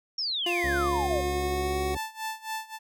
sine exponential sweep, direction down, 5600 to 539 Hz, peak -27 dBFS, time 0.18-1.21 s, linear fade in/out 5 ms
25% pulse tone with pitch glide, 349.2 to 372.1 Hz, F4 to F#4, 0 to +10 cents, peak -24 dBFS, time 0.46-1.95 s, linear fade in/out 5 ms, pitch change +110 cents, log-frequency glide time 0.71-1.79 s
harmonic tone, 70.4 Hz, C#2, 27 cents sharp, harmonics 1 / 2 / 3 / 4 / 5 / 6 / 7 / 8, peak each -32 / -41 / -43 / -41 / -41 / -49 / -48 / -44 dBFS, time 0.63-1.98 s, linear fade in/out 20 ms
sawtooth tone with tremolo, 880 Hz, A5, in tune, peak -26 dBFS, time 1.93-2.79 s, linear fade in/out 50 ms, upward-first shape sine, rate 3.7 Hz, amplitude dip 90%
effects none

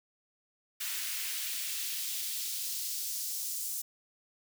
white noise with high-pass filter sweep, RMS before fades -36 dBFS, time 0.8-3.82 s, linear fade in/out 10 ms, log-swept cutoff 1800 to 6700 Hz, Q 1.1, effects none

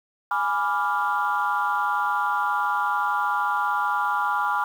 sine chord, G# diminished seventh, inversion none, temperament equal, 830.6 / 987.8 / 1174.7 / 1396.9 Hz, G#5 / B5 / D6 / F6, 0 / 0 / 0 / 0 cents, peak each -26 dBFS, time 0.31-4.64 s, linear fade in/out 2 ms, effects tanh soft clip ceiling -13 dBFS + 8-bit

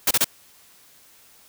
white noise bursts, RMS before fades -18 dBFS, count 3, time 0.07-0.245 s, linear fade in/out 5 ms, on 39 ms, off 29 ms, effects white hiss -53 dBFS RMS until 1.48 s

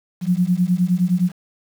sine beating tone pair, 174.61 / 184.31 Hz, F3 / F#3, 0 / -6 cents, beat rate 9.7 Hz, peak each -18 dBFS, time 0.21-1.32 s, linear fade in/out 50 ms, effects 7-bit

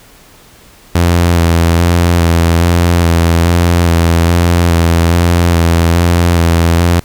sawtooth tone with vibrato, 85.1 Hz, F2, 44 cents flat, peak -3 dBFS, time 0.95-7 s, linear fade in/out 5 ms, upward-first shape square, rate 1.2 Hz, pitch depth 23 cents each way, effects pink hiss -41 dBFS RMS until 7.04 s

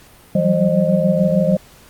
sine tone cluster, 166.4 / 184.9 / 191.7 / 533 / 613 Hz, E3 / F#3 / G3 / C5 / D#5, +17 / -1 / -38 / +32 / -26 cents, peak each -19 dBFS, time 0.35-1.57 s, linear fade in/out 5 ms, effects pink hiss -46 dBFS RMS until 1.89 s + Opus 48 kbps

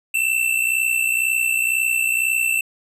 square tone pair together, 2642 / 2704 Hz, E7 / E7, +3 / +43 cents, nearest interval unison, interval 40 cents, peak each -21 dBFS, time 0.14-2.61 s, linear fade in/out 5 ms, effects resampled to 32000 Hz

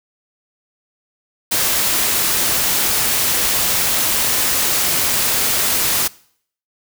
white noise, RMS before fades -17 dBFS, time 1.51-6.08 s, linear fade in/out 10 ms, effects noise-tail reverb RT60 0.6 s tail -22 dB re dry

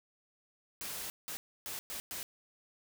white noise bursts at uneven times, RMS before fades -41 dBFS, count 5, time 0.81-1.1 / 1.28-1.37 / 1.66-1.79 / 1.9-2 / 2.11-2.23 s, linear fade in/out 0 ms, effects none

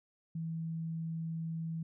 sine tone, 163.2 Hz, E3, 17 cents flat, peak -35 dBFS, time 0.35-1.83 s, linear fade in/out 5 ms, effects none

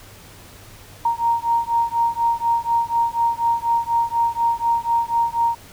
sine beating tone pair, 929 / 933.1 Hz, A#5 / A#5, -6 / +1 cents, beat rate 4.1 Hz, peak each -20 dBFS, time 1.05-5.55 s, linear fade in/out 5 ms, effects added 100 Hz sine -48 dBFS peak until 5.72 s + pink hiss -44 dBFS RMS until 5.72 s

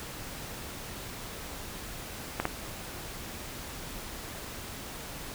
clicks, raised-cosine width 0.5 ms, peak -12 dBFS, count 2, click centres 2.4 / 2.454 s, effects pink hiss -41 dBFS RMS until 5.34 s

